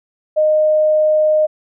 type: tone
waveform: sine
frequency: 616 Hz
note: D#5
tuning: 17 cents flat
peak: -10 dBFS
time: 0.36-1.47 s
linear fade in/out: 20 ms
effects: none